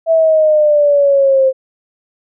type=exponential sweep; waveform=sine; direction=down; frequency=659.3 to 523.3 Hz; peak=-7 dBFS; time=0.06-1.53 s; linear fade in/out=50 ms; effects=none